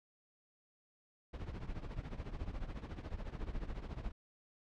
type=noise with tremolo; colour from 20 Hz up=brown; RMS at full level=-39 dBFS; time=1.33-4.12 s; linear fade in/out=10 ms; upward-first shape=triangle; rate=14 Hz; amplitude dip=85%; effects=low-pass 4000 Hz 12 dB/octave